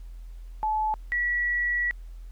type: tone pair in turn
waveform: sine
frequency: 863 / 1937.4 Hz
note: A5 / B6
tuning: -34 / -34 cents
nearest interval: octave + major second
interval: 1400 cents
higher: second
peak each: -23 dBFS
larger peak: neither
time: 0.63-0.94 / 1.12-1.91 s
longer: second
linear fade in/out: 0 ms
effects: added 42 Hz sine -38 dBFS peak until 2.31 s + pink hiss -64 dBFS RMS until 2.31 s